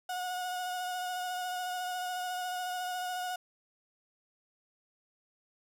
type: tone with vibrato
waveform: 35% pulse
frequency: 727 Hz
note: F#5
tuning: 31 cents flat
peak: -32 dBFS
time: 0.09-3.36 s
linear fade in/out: 5 ms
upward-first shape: sine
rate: 14 Hz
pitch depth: 18 cents each way
effects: none